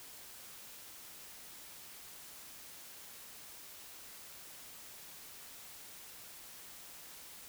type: silence
effects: white hiss -52 dBFS RMS until 7.48 s